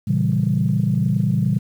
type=chord; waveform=sine; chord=A# diminished seventh; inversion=none; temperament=equal with one note detuned; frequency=116.54 / 138.59 / 165.96 / 196 Hz; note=A#2 / C#3 / E3 / G3; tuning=0 / 0 / +12 / 0 cents; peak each=-21 dBFS; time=0.07-1.59 s; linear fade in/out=10 ms; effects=tanh soft clip ceiling -7 dBFS + 8-bit